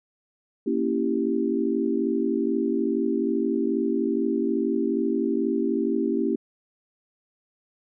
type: chord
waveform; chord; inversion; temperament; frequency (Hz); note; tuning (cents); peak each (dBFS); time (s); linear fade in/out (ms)
sine; A# diminished seventh; none; equal; 233.1 / 277.2 / 329.6 / 392; A#3 / C#4 / E4 / G4; 0 / 0 / 0 / 0; -27; 0.66-6.36; 10
effects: none

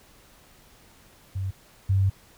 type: tone pair in turn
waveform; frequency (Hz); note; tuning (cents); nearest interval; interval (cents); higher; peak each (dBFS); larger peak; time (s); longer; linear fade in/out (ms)
sine; 95.7 / 96.7; G2 / G2; -41 / -23; unison; 18; second; -26 / -18; second; 1.35-1.51 / 1.89-2.1; second; 10
effects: pink hiss -55 dBFS RMS until 2.37 s

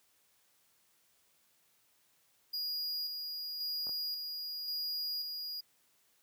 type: tone with tremolo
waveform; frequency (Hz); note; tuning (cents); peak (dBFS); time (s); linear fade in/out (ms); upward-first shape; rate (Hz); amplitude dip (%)
square; 4871; D#8; -38; -35; 2.53-5.61; 10; square; 0.93; 35
type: clicks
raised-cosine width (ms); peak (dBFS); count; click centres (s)
1; -37; 2; 3.869 / 3.893
effects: white hiss -71 dBFS RMS until 6.22 s + high-pass 60 Hz 12 dB/octave

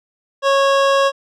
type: tone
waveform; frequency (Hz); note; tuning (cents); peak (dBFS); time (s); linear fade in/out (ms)
25% pulse; 550; C#5; -14; -8; 0.42-1.12; 50
effects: low-pass 5000 Hz 12 dB/octave

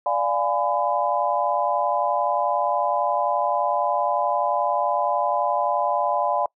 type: chord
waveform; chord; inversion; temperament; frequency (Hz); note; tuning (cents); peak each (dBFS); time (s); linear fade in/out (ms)
sine; D diminished seventh; none; equal with one note detuned; 587.3 / 698.5 / 830.6 / 1006.8; D5 / F5 / Ab5 / Cb6; 0 / 0 / 0 / +33; -25; 0.06-6.46; 2
effects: noise-tail reverb RT60 0.1 s tail -25 dB re dry

